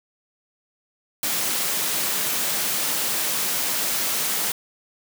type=high-pass noise; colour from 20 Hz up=white; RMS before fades=-24 dBFS; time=1.23-4.52 s; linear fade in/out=2 ms; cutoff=130 Hz; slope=48 dB/octave; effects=none